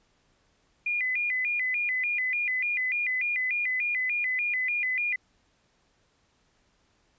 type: tone with vibrato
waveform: sine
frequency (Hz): 2211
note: C#7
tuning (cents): -5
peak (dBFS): -25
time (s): 0.86-5.16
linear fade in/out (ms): 5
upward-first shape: square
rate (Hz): 3.4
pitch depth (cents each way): 160
effects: pink hiss -68 dBFS RMS until 7.18 s + resampled to 16000 Hz